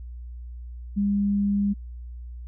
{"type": "tone", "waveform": "sine", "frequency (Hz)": 201.9, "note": "G#3", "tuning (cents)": -49, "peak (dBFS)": -20, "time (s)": [0.96, 1.74], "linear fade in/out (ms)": 20, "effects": ["added 60 Hz sine -35 dBFS peak until 2.47 s"]}